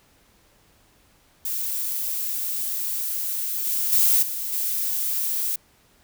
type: noise with level steps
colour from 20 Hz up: violet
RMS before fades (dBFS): -27 / -24 / -18 / -29 / -25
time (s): 1.45-5.56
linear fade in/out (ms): 5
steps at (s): 3.65 / 3.92 / 4.22 / 4.52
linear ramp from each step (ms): 10
effects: pink hiss -59 dBFS RMS until 6.03 s